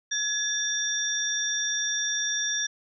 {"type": "tone cluster", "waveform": "sine", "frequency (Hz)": [1692, 3571, 5690], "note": ["G#6", "A7", "F8"], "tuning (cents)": [32, 25, 31], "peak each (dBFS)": [-30, -31, -28], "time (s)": [0.11, 2.67], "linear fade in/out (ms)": 10, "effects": []}